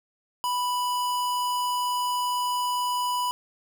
square tone, 987.8 Hz, B5, in tune, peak -25 dBFS, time 0.44-3.31 s, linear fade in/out 0 ms, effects none

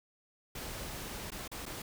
pink noise with dropouts, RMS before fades -42 dBFS, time 0.55-1.82 s, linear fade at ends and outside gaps 5 ms, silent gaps 1.305-1.318 / 1.478-1.515 / 1.656-1.662 s, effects none

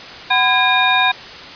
sine tone cluster, 750 / 1006 / 1633 / 2418 / 3721 Hz, F#5 / B5 / G#6 / D7 / A#7, +23 / +32 / -30 / +50 / -4 cents, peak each -18 dBFS, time 0.3-1.12 s, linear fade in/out 10 ms, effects white hiss -33 dBFS RMS until 1.55 s + resampled to 11025 Hz

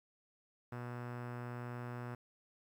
sawtooth tone with low-pass filter, 121.6 Hz, B2, 26 cents flat, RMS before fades -44 dBFS, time 0.72-2.15 s, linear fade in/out 5 ms, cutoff 1500 Hz, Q 1.9, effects 11-bit

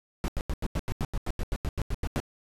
brown noise bursts, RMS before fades -28 dBFS, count 16, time 0.24-2.201 s, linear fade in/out 0 ms, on 41 ms, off 87 ms, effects resampled to 32000 Hz

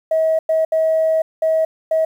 sine tone bursts at uneven times, 640 Hz, D#5, 49 cents sharp, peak -12 dBFS, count 5, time 0.11-0.39 / 0.49-0.65 / 0.72-1.22 / 1.42-1.65 / 1.91-2.05 s, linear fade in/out 5 ms, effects tanh soft clip ceiling -9 dBFS + 8-bit

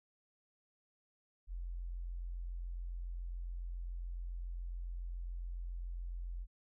sine tone, 43.59 Hz, F1, 3 cents flat, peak -39 dBFS, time 1.47-6.47 s, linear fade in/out 50 ms, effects none

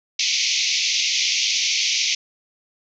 white band-pass noise, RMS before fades -21 dBFS, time 0.19-2.15 s, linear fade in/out 5 ms, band 2100 to 6400 Hz, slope 96 dB/octave, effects none

